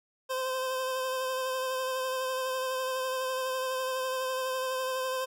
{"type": "tone with vibrato", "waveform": "25% pulse", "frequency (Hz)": 518, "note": "C5", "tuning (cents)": -17, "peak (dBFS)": -26, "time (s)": [0.29, 5.26], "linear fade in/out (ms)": 20, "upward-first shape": "sine", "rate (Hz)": 12, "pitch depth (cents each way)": 20, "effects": []}